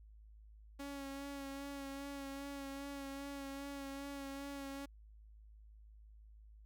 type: tone with vibrato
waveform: sawtooth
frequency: 277.7 Hz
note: C#4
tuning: 3 cents sharp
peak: -40 dBFS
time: 0.79-4.86 s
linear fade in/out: 10 ms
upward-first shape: sine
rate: 2.5 Hz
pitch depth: 24 cents each way
effects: added 53 Hz sine -56 dBFS peak until 6.65 s